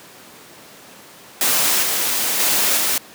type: noise with level steps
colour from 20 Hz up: white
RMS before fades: -17 / -20 / -17 / -19 dBFS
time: 1.41-2.98 s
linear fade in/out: 2 ms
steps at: 1.82 / 2.39 / 2.77 s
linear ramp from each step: 10 ms
effects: pink hiss -42 dBFS RMS until 3.14 s + high-pass 200 Hz 12 dB/octave